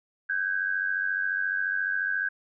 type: tone pair together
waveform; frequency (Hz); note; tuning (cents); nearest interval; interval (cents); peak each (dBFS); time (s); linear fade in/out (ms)
sine; 1533 / 1627.3; G6 / G#6; -39 / -36; minor second; 103; -28; 0.29-2.29; 10
effects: none